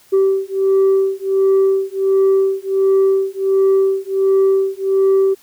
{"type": "beating tone pair", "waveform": "sine", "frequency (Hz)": [386.3, 387.7], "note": ["G4", "G4"], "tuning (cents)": [-25, -19], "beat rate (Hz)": 1.4, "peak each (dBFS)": [-13, -13], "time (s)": [0.12, 5.35], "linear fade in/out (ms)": 20, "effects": ["tanh soft clip ceiling -8 dBFS", "white hiss -50 dBFS RMS until 5.42 s"]}